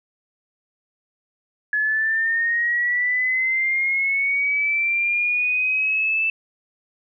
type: linear sweep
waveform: sine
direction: up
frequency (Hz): 1700 to 2648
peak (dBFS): -18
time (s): 1.73-6.3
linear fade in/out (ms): 2
effects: none